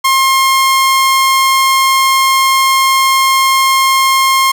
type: tone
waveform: sawtooth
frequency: 1067 Hz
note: C6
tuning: 34 cents sharp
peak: -4 dBFS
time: 0.04-4.52 s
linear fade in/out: 10 ms
effects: none